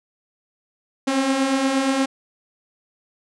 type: beating tone pair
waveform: sawtooth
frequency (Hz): 261.6 / 270.1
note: C4 / C#4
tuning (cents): 0 / -45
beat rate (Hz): 8.5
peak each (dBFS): -22 / -15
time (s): 1.07-2.06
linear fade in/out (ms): 10
effects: resampled to 22050 Hz